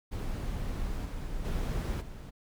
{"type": "noise with level steps", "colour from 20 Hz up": "brown", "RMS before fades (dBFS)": [-34, -37, -31, -42], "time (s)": [0.11, 2.31], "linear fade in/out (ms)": 20, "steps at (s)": [1.04, 1.44, 2], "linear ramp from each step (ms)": 20, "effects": []}